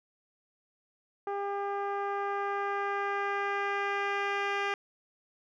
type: tone with low-pass filter sweep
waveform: 10% pulse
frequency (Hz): 401.1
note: G4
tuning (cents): +40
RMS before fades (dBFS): -32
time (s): 1.27-4.74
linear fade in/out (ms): 2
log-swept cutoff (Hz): 810 to 3000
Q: 1.1
effects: none